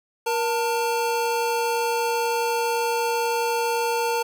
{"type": "tone pair together", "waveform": "square", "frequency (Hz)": [472, 897], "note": ["A#4", "A5"], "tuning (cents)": [22, 33], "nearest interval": "major seventh", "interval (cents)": 1111, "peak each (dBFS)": -25, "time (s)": [0.26, 4.23], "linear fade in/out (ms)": 10, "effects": []}